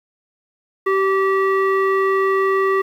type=tone with low-pass filter; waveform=square; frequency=386.6 Hz; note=G4; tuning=24 cents flat; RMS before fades=-17 dBFS; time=0.86-2.82 s; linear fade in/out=10 ms; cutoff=1600 Hz; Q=6.5; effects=8-bit